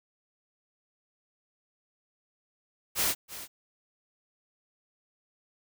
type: noise with echo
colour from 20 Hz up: white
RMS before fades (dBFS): -27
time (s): 2.95-3.15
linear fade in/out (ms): 50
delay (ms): 330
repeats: 1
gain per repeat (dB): -14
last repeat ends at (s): 3.48
effects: none